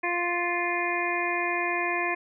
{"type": "harmonic tone", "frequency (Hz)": 349.2, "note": "F4", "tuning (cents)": 0, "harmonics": [1, 2, 3, 5, 6, 7], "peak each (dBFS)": [-32, -32, -32, -32, -32, -32], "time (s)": [0.03, 2.15], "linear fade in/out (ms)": 10, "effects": []}